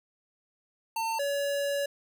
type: tone pair in turn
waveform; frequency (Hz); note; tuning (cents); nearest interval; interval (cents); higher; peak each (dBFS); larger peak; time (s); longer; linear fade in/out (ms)
square; 901 / 566.1; A5 / C#5; +41 / +36; minor sixth; 805; first; -29 / -28; second; 0.96-1.19 / 1.19-1.86; second; 5
effects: none